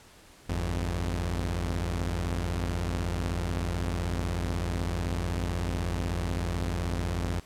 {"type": "tone pair together", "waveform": "sawtooth", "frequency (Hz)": [51.43, 86.8], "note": ["G#1", "F2"], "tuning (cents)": [-16, -10], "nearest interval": "major sixth", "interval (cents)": 906, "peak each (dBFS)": [-28, -26], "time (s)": [0.49, 7.4], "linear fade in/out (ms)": 5, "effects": ["pink hiss -54 dBFS RMS until 7.45 s", "low-pass 11000 Hz 12 dB/octave"]}